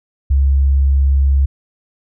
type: tone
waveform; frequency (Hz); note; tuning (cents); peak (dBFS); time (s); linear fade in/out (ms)
sine; 68.5; C#2; -20; -9; 0.3-1.46; 10
effects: none